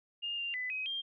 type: tone with pitch steps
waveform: sine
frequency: 2824 / 2788 / 2003 / 2529 / 3195 Hz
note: F7 / F7 / B6 / D#7 / G7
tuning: +19 / -4 / +24 / +28 / +32 cents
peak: -34 dBFS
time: 0.22-1.02 s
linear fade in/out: 20 ms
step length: 160 ms
effects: none